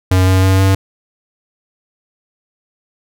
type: tone with pitch steps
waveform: square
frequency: 92.9 / 93.98 / 95.07 / 96.18 Hz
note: F#2 / F#2 / F#2 / G2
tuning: +7 / +28 / +47 / -32 cents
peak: -9 dBFS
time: 0.11-0.75 s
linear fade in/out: 5 ms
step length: 160 ms
effects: none